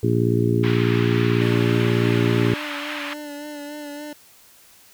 harmonic tone, 58.27 Hz, A#1, in tune, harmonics 2 / 3 / 4 / 5 / 6 / 7, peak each -20 / -26 / -25 / -26 / -24 / -24 dBFS, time 0.03-2.54 s, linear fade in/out 5 ms
white band-pass noise, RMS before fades -31 dBFS, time 0.63-3.14 s, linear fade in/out 10 ms, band 930 to 3000 Hz, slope 24 dB/octave
25% pulse tone with vibrato, 293.7 Hz, D4, in tune, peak -28 dBFS, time 1.41-4.13 s, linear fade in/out 2 ms, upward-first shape sine, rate 3.5 Hz, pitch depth 31 cents each way
effects white hiss -51 dBFS RMS until 4.93 s

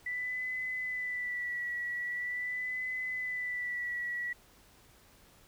sine tone with vibrato, 1975.5 Hz, B6, in tune, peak -33 dBFS, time 0.06-4.33 s, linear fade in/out 5 ms, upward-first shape sine, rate 0.43 Hz, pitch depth 36 cents each way, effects pink hiss -61 dBFS RMS until 5.47 s

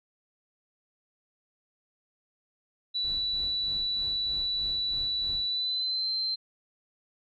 sine tone with pitch glide, 3951 to 4114 Hz, B7 to C8, 0 to -30 cents, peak -27 dBFS, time 2.94-6.36 s, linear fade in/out 20 ms, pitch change +70 cents, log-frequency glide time 5.47-6.09 s
brown noise with tremolo, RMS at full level -43 dBFS, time 3.04-5.47 s, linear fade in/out 5 ms, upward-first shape sine, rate 3.2 Hz, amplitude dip 75%
effects none

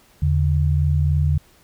sine tone pair together, 81.04 / 144.4 Hz, E2 / D3, -29 / -29 cents, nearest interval minor seventh, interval 1000 cents, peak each -17 / -19 dBFS, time 0.22-1.38 s, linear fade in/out 5 ms, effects pink hiss -54 dBFS RMS until 1.63 s

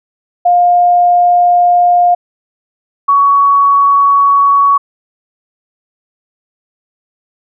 sine tone pair in turn, 707 / 1122.3 Hz, F5 / C#6, +21 / +21 cents, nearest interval minor sixth, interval 800 cents, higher second, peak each -5 dBFS, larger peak neither, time 0.45-2.15 / 3.08-4.78 s, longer neither, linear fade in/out 10 ms, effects none

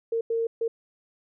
sine tone bursts at uneven times, 457.7 Hz, A#4, 32 cents flat, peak -23 dBFS, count 3, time 0.12-0.21 / 0.3-0.47 / 0.61-0.68 s, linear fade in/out 5 ms, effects none

